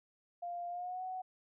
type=tone with pitch glide; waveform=sine; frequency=698.5 to 744.3 Hz; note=F5 to F#5; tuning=0 to +10 cents; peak=-38 dBFS; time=0.42-1.22 s; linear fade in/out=10 ms; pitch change=+110 cents; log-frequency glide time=0.69-1.03 s; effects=none